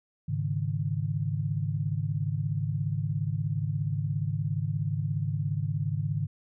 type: chord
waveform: sine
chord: Ab suspended fourth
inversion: none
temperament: equal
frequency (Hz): 103.83 / 138.59 / 155.56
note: Ab2 / Db3 / Eb3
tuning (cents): 0 / 0 / 0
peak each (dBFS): -31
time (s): 0.28-6.27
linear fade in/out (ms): 10
effects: none